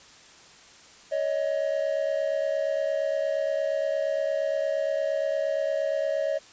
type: tone pair together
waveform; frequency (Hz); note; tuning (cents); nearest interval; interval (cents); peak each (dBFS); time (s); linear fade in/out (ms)
triangle; 560.4 / 629; C#5 / D#5; +19 / +19; major second; 200; -25; 1.11-6.39; 20
effects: white hiss -51 dBFS RMS until 6.52 s + resampled to 16000 Hz